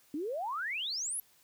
sine exponential sweep, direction up, 277.2 to 11740 Hz, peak -33 dBFS, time 0.14-1.2 s, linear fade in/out 2 ms, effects white hiss -65 dBFS RMS until 1.43 s

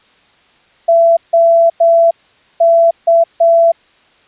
sine tone bursts at uneven times, 670 Hz, E5, 28 cents sharp, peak -5 dBFS, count 6, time 0.88-1.17 / 1.33-1.7 / 1.8-2.11 / 2.6-2.91 / 3.07-3.24 / 3.4-3.72 s, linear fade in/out 10 ms, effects white hiss -50 dBFS RMS until 4.27 s + resampled to 8000 Hz

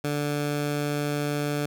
15% pulse tone, 146.3 Hz, D3, 6 cents flat, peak -19 dBFS, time 0.04-1.66 s, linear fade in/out 5 ms, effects none

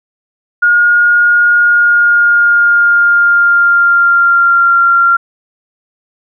sine tone with pitch glide, 1429 to 1381.9 Hz, F6 to F6, +39 to -19 cents, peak -5 dBFS, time 0.62-5.17 s, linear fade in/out 10 ms, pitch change -58 cents, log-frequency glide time 1.56-4.8 s, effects none

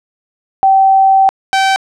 sine / sawtooth tone pair in turn, 773 / 773 Hz, G5 / G5, -24 / -24 cents, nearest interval unison, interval 0 cents, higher neither, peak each -5 dBFS, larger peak neither, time 0.63-1.29 / 1.53-1.76 s, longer first, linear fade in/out 0 ms, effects low-pass 6000 Hz 12 dB/octave

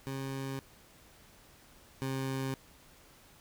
20% pulse tone pair in turn, 135.1 / 133.55 Hz, C#3 / C3, -44 / +36 cents, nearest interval unison, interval 20 cents, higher first, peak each -31 / -28 dBFS, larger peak second, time 0.07-0.59 / 2.02-2.54 s, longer neither, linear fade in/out 0 ms, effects pink hiss -59 dBFS RMS until 3.4 s

